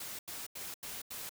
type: noise bursts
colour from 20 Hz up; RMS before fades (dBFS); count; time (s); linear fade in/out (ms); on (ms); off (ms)
white; -43; 5; 0-1.294; 5; 190; 86
effects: none

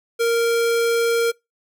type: tone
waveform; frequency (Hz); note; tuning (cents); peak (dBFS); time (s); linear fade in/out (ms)
square; 464.8; A#4; -5; -17; 0.19-1.32; 20
effects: noise-tail reverb RT60 0.2 s tail -24 dB re dry

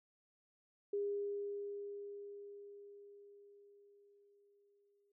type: tone with exponential decay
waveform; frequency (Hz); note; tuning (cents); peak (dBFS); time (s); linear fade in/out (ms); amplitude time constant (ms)
sine; 405.5; G#4; -41; -34; 0.93-5.12; 5; 910
effects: none

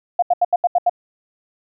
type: tone bursts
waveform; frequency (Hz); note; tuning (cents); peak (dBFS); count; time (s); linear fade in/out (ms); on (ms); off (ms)
sine; 707; F5; +21; -11; 7; 0.19-0.896; 5; 34; 78
effects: none

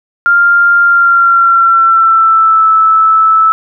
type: tone with pitch glide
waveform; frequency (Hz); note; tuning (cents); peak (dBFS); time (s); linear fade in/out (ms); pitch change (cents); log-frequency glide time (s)
sine; 1396.9 to 1310.9; F6 to E6; 0 to -10; -4; 0.26-3.52; 0; -110; 0.82-2.68
effects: none

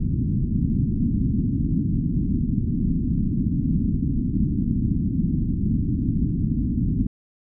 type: low-pass noise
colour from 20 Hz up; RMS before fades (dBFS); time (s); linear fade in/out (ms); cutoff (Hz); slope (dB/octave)
white; -22; 0-7.07; 5; 270; 48
effects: none

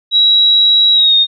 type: tone with pitch glide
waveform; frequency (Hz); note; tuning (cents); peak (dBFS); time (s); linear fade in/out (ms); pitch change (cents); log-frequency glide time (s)
sine; 3874 to 3695; B7 to A#7; -34 to -16; -6; 0.11-1.27; 50; -82; 0.93-1.15
effects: none

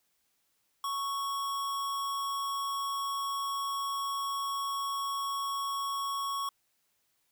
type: tone with amplitude modulation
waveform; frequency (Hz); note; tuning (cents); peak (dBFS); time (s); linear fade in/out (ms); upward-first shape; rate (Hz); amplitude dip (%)
square; 1108; C#6; -1; -31; 0.84-6.49; 2; sine; 216; 25
effects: white hiss -75 dBFS RMS until 7.31 s

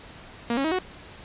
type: tone with pitch steps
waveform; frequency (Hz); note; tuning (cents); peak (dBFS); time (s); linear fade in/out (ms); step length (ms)
sawtooth; 235.5 / 273.7 / 318 / 369.5; A#3 / C#4 / D#4 / F#4; +18 / -22 / +38 / -2; -19; 0.5-0.788; 2; 72
effects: pink hiss -45 dBFS RMS until 1.24 s + resampled to 8000 Hz

